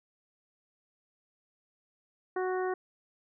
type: harmonic tone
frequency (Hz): 370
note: F#4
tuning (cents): 0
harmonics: 1 / 2 / 3 / 4 / 5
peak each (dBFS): -30 / -36 / -40 / -42 / -44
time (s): 2.36-2.74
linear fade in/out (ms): 5
effects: none